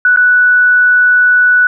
sine tone with dropouts, 1480 Hz, F#6, in tune, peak -5 dBFS, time 0.05-1.67 s, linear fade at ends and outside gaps 2 ms, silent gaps 0.162-0.172 s, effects none

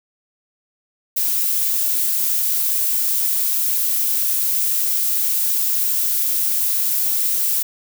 violet noise, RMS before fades -19 dBFS, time 1.16-7.63 s, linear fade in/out 10 ms, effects none

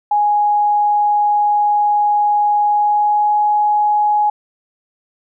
sine tone with pitch glide, 830.6 to 836.9 Hz, G#5 to G#5, 0 to +13 cents, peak -11 dBFS, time 0.11-4.3 s, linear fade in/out 5 ms, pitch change +13 cents, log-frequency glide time 2.65-3.34 s, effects none

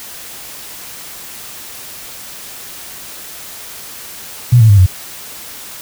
sine tone with pitch steps, 121.9 / 111.14 / 101.33 / 92.38 Hz, B2 / A2 / G#2 / F#2, -22 / +18 / -42 / -2 cents, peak -3 dBFS, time 4.52-4.864 s, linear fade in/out 10 ms, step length 86 ms, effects white hiss -31 dBFS RMS until 5.81 s

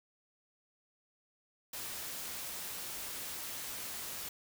white noise, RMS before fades -42 dBFS, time 1.73-4.29 s, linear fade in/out 5 ms, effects none

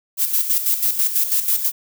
violet noise with tremolo, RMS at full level -17 dBFS, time 0.17-1.72 s, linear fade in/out 50 ms, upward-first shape square, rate 6.1 Hz, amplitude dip 60%, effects none

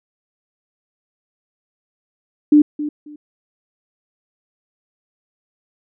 sine tone with echo, 297.4 Hz, D4, 22 cents sharp, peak -6 dBFS, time 2.52-2.62 s, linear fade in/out 5 ms, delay 270 ms, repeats 2, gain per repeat -14 dB, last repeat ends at 3.16 s, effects none

